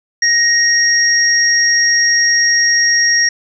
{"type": "tone pair together", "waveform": "sine", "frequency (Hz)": [1874, 5605], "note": ["A#6", "F8"], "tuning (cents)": [9, 5], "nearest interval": "octave + perfect fifth", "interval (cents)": 1896, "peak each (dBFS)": -12, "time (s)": [0.22, 3.29], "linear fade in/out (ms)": 5, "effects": []}